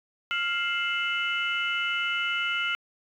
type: tone cluster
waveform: sine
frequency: 1393 / 2113 / 2646 / 2957 Hz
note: F6 / C7 / E7 / F#7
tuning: -5 / +16 / +6 / -2 cents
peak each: -28 / -31 / -33 / -31 dBFS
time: 0.31-2.75 s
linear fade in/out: 0 ms
effects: tanh soft clip ceiling -16 dBFS